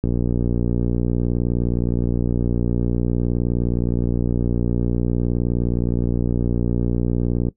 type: click train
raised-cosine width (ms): 3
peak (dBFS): -8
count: 444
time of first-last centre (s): 0.04-7.485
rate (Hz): 59.5
effects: noise-tail reverb RT60 0.1 s tail -19 dB re dry